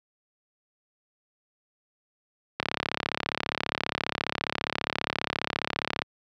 click train, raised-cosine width 0.3 ms, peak -9 dBFS, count 120, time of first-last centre 2.6-6.02 s, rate 34.8 Hz, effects high-pass 100 Hz 12 dB/octave

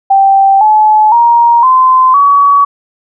sine tone with pitch steps, 782 / 857.7 / 940.8 / 1031.9 / 1131.8 Hz, G5 / A5 / A#5 / C6 / C#6, -4 / -44 / +16 / -24 / +36 cents, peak -3 dBFS, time 0.1-2.65 s, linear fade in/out 10 ms, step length 510 ms, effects none

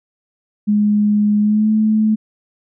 sine tone with pitch glide, 208.5 to 216.4 Hz, G#3 to A3, +7 to -29 cents, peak -11 dBFS, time 0.67-2.16 s, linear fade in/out 20 ms, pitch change +64 cents, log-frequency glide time 1.4-1.7 s, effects none

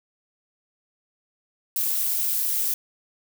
violet noise with amplitude modulation, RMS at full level -21 dBFS, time 1.76-2.74 s, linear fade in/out 2 ms, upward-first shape sine, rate 246 Hz, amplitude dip 75%, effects none

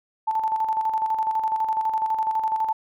sine tone with tremolo, 880 Hz, A5, in tune, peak -19 dBFS, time 0.27-2.73 s, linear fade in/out 10 ms, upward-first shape square, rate 12 Hz, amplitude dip 50%, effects none

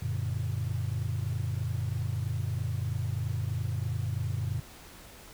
sine chord, Gb augmented, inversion none, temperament just, 92.5 / 115.62 / 144.53 Hz, Gb2 / Bb2 / D3, 0 / -14 / -27 cents, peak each -32 / -31 / -35 dBFS, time 0.02-4.6 s, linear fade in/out 5 ms, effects tanh soft clip ceiling -22 dBFS + pink hiss -50 dBFS RMS until 5.33 s

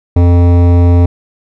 sine tone with hard clipping, 87.31 Hz, F2, in tune, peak -6 dBFS, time 0.16-1.06 s, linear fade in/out 5 ms, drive 15 dB, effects none

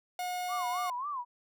45% pulse tone, 722 Hz, F#5, 43 cents flat, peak -33 dBFS, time 0.19-0.9 s, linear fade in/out 2 ms
sine tone with vibrato, 1072 Hz, C6, 42 cents sharp, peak -33 dBFS, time 0.48-1.25 s, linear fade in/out 50 ms, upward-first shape sine, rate 3.7 Hz, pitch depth 180 cents each way
effects none

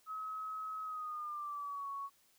sine tone with pitch glide, 1279 to 1113.4 Hz, D#6 to C#6, +47 to +7 cents, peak -39 dBFS, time 0.06-2.1 s, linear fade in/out 50 ms, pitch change -240 cents, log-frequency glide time 0.82-1.88 s, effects white hiss -70 dBFS RMS until 2.38 s

